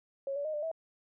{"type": "tone with pitch steps", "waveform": "sine", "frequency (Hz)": [549, 572, 620, 595, 649], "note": ["C#5", "D5", "D#5", "D5", "E5"], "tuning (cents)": [-17, -46, -6, 22, -27], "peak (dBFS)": -32, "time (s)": [0.27, 0.715], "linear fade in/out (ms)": 2, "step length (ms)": 89, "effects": []}